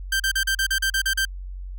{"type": "tone bursts", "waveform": "sawtooth", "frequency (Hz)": 1568, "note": "G6", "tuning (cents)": 0, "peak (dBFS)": -16, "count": 10, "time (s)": [0.12, 1.252], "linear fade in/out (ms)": 5, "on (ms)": 79, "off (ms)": 38, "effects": ["added 46 Hz sine -31 dBFS peak until 1.78 s"]}